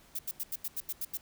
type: noise bursts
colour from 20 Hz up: violet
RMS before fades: -35 dBFS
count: 9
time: 0.15-1.173 s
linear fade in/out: 5 ms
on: 39 ms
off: 84 ms
effects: pink hiss -60 dBFS RMS until 1.21 s